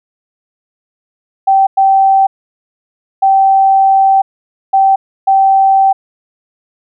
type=tone bursts at uneven times; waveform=sine; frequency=776 Hz; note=G5; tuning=18 cents flat; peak=-5 dBFS; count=5; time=1.47-1.67 / 1.77-2.27 / 3.22-4.22 / 4.73-4.96 / 5.27-5.93 s; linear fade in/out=10 ms; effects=none